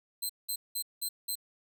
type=tone bursts; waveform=10% pulse; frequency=4101 Hz; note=C8; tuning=36 cents flat; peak=-25 dBFS; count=5; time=0.22-1.355 s; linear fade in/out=10 ms; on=75 ms; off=190 ms; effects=none